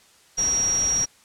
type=tone in noise; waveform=sine; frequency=5680 Hz; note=F8; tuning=28 cents sharp; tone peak=-19 dBFS; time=0.37-1.06 s; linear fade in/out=20 ms; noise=pink; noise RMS=-34 dBFS; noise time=0.37-1.06 s; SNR=+12 dB; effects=white hiss -55 dBFS RMS until 1.24 s + low-pass 9000 Hz 12 dB/octave